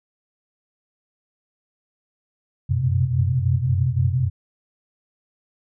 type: tone cluster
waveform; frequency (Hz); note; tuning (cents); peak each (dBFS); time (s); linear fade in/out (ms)
sine; 90.7 / 94.4 / 116.4 / 128 / 134; F#2 / F#2 / A#2 / C3 / C3; -34 / +35 / -2 / -38 / +42; -23 / -26 / -28 / -20 / -28; 2.69-4.3; 20
effects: none